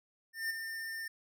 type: tone with ADSR envelope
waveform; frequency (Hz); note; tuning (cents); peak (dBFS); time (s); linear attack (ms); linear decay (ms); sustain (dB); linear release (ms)
square; 1804; A6; +43; -32; 0.33-1.08; 170; 13; -7; 6
effects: none